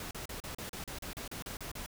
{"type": "noise bursts", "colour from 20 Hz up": "pink", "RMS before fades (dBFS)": -42, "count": 13, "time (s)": [0, 1.862], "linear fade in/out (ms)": 2, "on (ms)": 110, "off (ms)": 36, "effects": []}